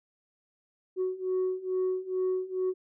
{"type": "beating tone pair", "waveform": "sine", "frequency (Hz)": [370, 372.3], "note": ["F#4", "F#4"], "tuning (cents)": [0, 11], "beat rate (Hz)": 2.3, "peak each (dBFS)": [-30, -28], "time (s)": [0.96, 2.74], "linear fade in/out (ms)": 50, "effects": ["tanh soft clip ceiling -23 dBFS"]}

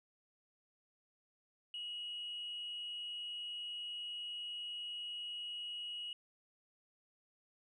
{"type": "tone with amplitude modulation", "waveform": "sine", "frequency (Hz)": 2900, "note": "F#7", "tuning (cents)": -35, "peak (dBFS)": -38, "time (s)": [1.74, 6.13], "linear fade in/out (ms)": 2, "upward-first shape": "sine", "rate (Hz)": 230, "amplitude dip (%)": 40, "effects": ["tanh soft clip ceiling -37 dBFS"]}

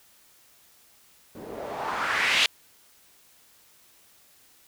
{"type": "noise with low-pass filter sweep", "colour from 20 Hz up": "blue", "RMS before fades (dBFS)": -27, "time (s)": [1.35, 2.46], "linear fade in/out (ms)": 2, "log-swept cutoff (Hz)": [310, 3200], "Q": 2.2, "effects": ["white hiss -58 dBFS RMS until 4.67 s"]}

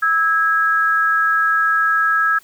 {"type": "tone pair together", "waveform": "sine", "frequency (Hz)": [1307, 1646.7], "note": ["E6", "G#6"], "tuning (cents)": [-15, -15], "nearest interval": "major third", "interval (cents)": 400, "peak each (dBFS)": -16, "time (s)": [0.02, 2.39], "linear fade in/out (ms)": 10, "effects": ["white hiss -50 dBFS RMS until 2.43 s"]}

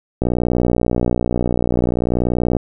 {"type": "click train", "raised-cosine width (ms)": 2, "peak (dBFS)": -4, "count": 143, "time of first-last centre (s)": [0.22, 2.567], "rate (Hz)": 60.5, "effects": []}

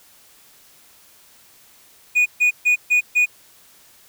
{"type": "tone bursts", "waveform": "triangle", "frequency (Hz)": 2464, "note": "D#7", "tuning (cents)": -17, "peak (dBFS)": -11, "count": 5, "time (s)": [2.15, 3.26], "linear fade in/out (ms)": 20, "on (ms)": 110, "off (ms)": 140, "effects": ["white hiss -51 dBFS RMS until 4.08 s"]}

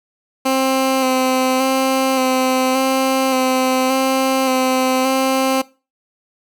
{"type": "tone with vibrato", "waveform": "15% pulse", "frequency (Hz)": 261.6, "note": "C4", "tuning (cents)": 0, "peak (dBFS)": -8, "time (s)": [0.45, 5.62], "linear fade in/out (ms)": 10, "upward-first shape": "square", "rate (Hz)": 0.87, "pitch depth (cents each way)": 18, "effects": ["noise-tail reverb RT60 0.3 s tail -20 dB re dry"]}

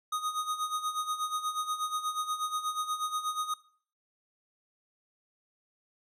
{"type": "tone with tremolo", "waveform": "square", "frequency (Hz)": 1244.5, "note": "D#6", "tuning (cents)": 0, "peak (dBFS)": -29, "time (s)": [0.12, 3.54], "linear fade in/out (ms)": 5, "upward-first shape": "sine", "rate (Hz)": 8.3, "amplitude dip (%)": 75, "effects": ["noise-tail reverb RT60 0.5 s tail -20 dB re dry", "resampled to 32000 Hz"]}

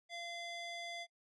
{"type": "tone with band-pass filter", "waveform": "square", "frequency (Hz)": 687, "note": "F5", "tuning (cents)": -29, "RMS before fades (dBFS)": -45, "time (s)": [0.09, 1.07], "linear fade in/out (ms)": 50, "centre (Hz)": 3000, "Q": 1, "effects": ["noise-tail reverb RT60 0.1 s tail -24 dB re dry", "resampled to 22050 Hz"]}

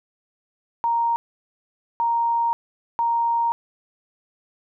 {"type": "tone bursts at uneven times", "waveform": "sine", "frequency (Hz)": 932.3, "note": "A#5", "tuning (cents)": 0, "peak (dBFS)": -18, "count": 3, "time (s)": [[0.84, 1.16], [2, 2.53], [2.99, 3.52]], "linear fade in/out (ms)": 0, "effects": []}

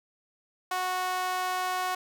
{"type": "tone with high-pass filter", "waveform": "sawtooth", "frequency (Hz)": 367.9, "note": "F#4", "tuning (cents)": -10, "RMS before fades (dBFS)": -30, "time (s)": [0.71, 1.95], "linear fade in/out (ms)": 5, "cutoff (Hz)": 880, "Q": 2.7, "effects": []}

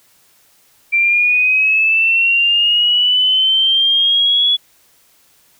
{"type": "linear sweep", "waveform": "sine", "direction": "up", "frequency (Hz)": [2349, 3398], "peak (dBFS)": -10, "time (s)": [0.92, 4.57], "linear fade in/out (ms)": 20, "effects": ["white hiss -53 dBFS RMS until 5.59 s"]}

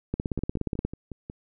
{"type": "two click trains", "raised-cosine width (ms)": 3, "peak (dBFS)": [-14, -23], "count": [13, 6], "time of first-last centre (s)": [[0.14, 0.85], [0.39, 1.299]], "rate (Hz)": [16.9, 5.5], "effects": []}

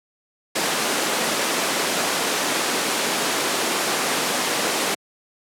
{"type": "high-pass noise", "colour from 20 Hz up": "pink", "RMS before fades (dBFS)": -22, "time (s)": [0.55, 4.95], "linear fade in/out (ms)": 10, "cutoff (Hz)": 290, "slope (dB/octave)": 12, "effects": ["high-pass 150 Hz 12 dB/octave", "low-pass 11000 Hz 12 dB/octave"]}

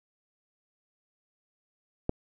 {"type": "click", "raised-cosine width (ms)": 2, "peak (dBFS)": -13, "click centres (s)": 2.094, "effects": []}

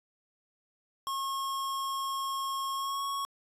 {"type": "tone with pitch glide", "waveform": "square", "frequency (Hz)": [1085, 1105.9], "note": ["C#6", "C#6"], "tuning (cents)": [-37, -4], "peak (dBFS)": -32, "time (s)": [1.07, 3.25], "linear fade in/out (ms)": 0, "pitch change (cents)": 33, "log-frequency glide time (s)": [2.74, 3.03], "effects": ["resampled to 32000 Hz"]}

